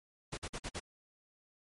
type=noise bursts; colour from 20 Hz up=pink; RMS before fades=-40 dBFS; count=5; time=0.32-0.799 s; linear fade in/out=10 ms; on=55 ms; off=51 ms; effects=low-pass 10000 Hz 12 dB/octave + MP3 48 kbps